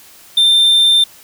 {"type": "tone", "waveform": "triangle", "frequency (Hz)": 3585, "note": "A7", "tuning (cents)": 32, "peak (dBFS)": -6, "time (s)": [0.37, 1.04], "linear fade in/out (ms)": 5, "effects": ["white hiss -42 dBFS RMS until 1.23 s"]}